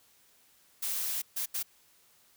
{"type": "noise bursts at uneven times", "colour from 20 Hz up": "blue", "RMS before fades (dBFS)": -33, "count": 3, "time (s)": [[0.82, 1.22], [1.36, 1.46], [1.54, 1.63]], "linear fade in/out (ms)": 10, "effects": ["white hiss -64 dBFS RMS until 2.36 s"]}